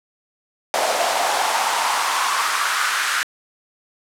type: noise with high-pass filter sweep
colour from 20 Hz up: pink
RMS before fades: -20 dBFS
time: 0.74-3.23 s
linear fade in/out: 0 ms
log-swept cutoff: 630 to 1500 Hz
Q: 3.5
effects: low-pass 10000 Hz 12 dB/octave